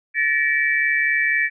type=tone cluster; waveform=sine; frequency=1748 / 1892 / 2306 Hz; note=A6 / A#6 / D7; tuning=-12 / +25 / -32 cents; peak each=-21 dBFS; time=0.14-1.5 s; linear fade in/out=50 ms; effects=none